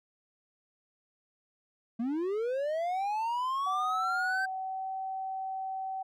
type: linear sweep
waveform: triangle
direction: up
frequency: 221 to 1568 Hz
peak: -27 dBFS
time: 1.99-4.46 s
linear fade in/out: 10 ms
type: tone with pitch glide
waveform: sine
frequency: 747 to 764.5 Hz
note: F#5 to G5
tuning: +16 to -44 cents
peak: -33 dBFS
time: 3.66-6.03 s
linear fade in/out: 10 ms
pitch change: +40 cents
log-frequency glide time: 3.93-4.91 s
effects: none